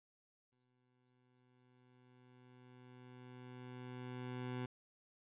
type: tone with exponential growth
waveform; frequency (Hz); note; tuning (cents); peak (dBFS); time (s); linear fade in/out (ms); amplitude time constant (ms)
20% pulse; 125.2; B2; +24; -35; 0.52-4.66; 5; 900
effects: resampled to 8000 Hz